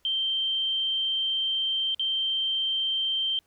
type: tone with dropouts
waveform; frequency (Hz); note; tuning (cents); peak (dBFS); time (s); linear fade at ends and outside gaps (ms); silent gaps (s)
sine; 3136; G7; 0; -24; 0.05-3.39; 1; 1.946-1.995
effects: pink hiss -68 dBFS RMS until 3.46 s